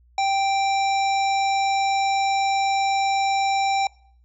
harmonic tone, 784 Hz, G5, in tune, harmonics 1 / 3 / 5 / 7 / 9, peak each -19 / -29 / -33 / -36 / -38 dBFS, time 0.18-3.87 s, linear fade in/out 2 ms, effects noise-tail reverb RT60 0.6 s tail -24 dB re dry + added 60 Hz sine -53 dBFS peak until 4.24 s

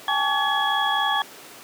sine tone cluster, 801 / 865 / 1134 / 1695 / 3334 Hz, G5 / A5 / C#6 / G#6 / G#7, +37 / -30 / +39 / +35 / +6 cents, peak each -26 dBFS, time 0.08-1.22 s, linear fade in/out 2 ms, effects pink hiss -42 dBFS RMS until 1.63 s + high-pass 300 Hz 12 dB/octave

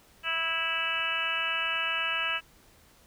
harmonic tone, 328 Hz, E4, 9 cents flat, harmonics 2 / 3 / 4 / 5 / 6 / 7 / 8 / 9, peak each -43 / -42 / -35 / -34 / -42 / -39 / -31 / -33 dBFS, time 0.23-2.41 s, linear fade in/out 50 ms, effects pink hiss -59 dBFS RMS until 3.06 s

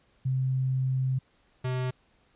sine / square tone pair in turn, 130.81 / 127.67 Hz, C3 / C3, 0 / -42 cents, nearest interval unison, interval 42 cents, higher first, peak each -24 / -28 dBFS, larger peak first, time 0.25-1.19 / 1.64-1.91 s, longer first, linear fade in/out 10 ms, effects pink hiss -66 dBFS RMS until 2.35 s + resampled to 8000 Hz

